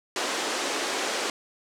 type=band-pass noise; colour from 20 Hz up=pink; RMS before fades=-29 dBFS; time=0.16-1.3 s; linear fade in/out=2 ms; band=310 to 8100 Hz; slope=24 dB/octave; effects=none